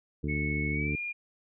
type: harmonic tone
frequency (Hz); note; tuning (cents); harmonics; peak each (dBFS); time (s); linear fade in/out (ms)
73.7; D2; +7; 1 / 2 / 3 / 4 / 5 / 6; -34 / -33 / -37 / -36 / -42 / -42; 0.23-0.96; 10
type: tone with pitch glide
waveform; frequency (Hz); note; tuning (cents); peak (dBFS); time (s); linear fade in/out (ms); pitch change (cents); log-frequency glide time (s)
sine; 2203 to 2416; C#7 to D7; -11 to +48; -32; 0.28-1.13; 20; +159; 0.72-0.97
effects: none